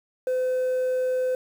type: tone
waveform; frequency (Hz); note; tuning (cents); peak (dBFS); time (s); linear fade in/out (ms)
sine; 510; C5; -44; -19; 0.27-1.35; 2
effects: tanh soft clip ceiling -21 dBFS + 8-bit